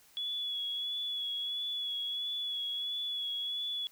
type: tone with vibrato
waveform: sine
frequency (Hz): 3387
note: G#7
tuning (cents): +33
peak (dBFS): -33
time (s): 0.17-3.87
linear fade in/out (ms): 0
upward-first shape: sine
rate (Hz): 1.5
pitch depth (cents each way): 26
effects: white hiss -62 dBFS RMS until 3.91 s